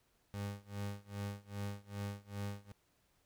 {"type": "tone with tremolo", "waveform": "30% pulse", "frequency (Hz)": 101.2, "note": "G#2", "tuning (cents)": -44, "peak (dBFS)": -35, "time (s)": [0.34, 2.72], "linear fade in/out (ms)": 0, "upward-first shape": "sine", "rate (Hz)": 2.5, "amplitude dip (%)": 95, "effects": ["pink hiss -75 dBFS RMS until 3.25 s"]}